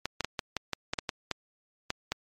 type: clicks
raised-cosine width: 0.2 ms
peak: -12 dBFS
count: 12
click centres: 0.056 / 0.207 / 0.246 / 0.392 / 0.567 / 0.733 / 0.935 / 0.988 / 1.092 / 1.313 / 1.904 / 2.12 s
effects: MP3 64 kbps